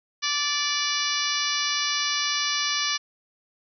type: harmonic tone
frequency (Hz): 583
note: D5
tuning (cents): -13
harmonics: 2 / 3 / 4 / 5 / 6 / 7 / 8 / 9 / 10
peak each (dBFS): -32 / -32 / -32 / -32 / -32 / -32 / -32 / -32 / -32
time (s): 0.22-2.98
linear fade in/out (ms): 20
effects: none